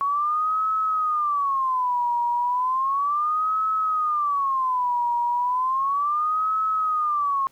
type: tone with vibrato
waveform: sine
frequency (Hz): 1109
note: C#6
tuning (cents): 0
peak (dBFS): -20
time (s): 0.01-7.47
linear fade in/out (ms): 0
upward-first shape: sine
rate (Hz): 0.34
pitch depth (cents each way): 260
effects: pink hiss -59 dBFS RMS until 7.51 s